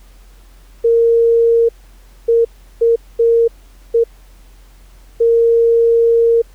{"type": "tone bursts at uneven times", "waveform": "sine", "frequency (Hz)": 462.9, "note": "A#4", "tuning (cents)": -12, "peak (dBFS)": -8, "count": 6, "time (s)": [[0.84, 1.69], [2.28, 2.45], [2.81, 2.96], [3.19, 3.48], [3.94, 4.04], [5.2, 6.42]], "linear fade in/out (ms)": 10, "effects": ["added 44 Hz sine -40 dBFS peak until 6.54 s", "pink hiss -51 dBFS RMS until 6.54 s"]}